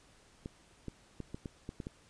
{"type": "clicks", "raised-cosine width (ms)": 3, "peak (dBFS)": -27, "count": 8, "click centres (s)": [0.459, 0.883, 1.203, 1.345, 1.458, 1.691, 1.802, 1.869], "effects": ["pink hiss -63 dBFS RMS until 2.09 s", "resampled to 22050 Hz"]}